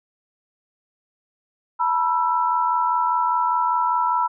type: tone cluster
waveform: sine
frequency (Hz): 891 / 976 / 1332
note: A5 / B5 / E6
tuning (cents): +22 / -21 / +18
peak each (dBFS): -27 / -19 / -24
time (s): 1.79-4.28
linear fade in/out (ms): 20
effects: none